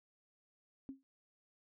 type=tone with exponential decay; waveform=sine; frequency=269.3 Hz; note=C#4; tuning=50 cents flat; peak=-39 dBFS; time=0.89-1.03 s; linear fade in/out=0 ms; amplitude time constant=29 ms; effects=none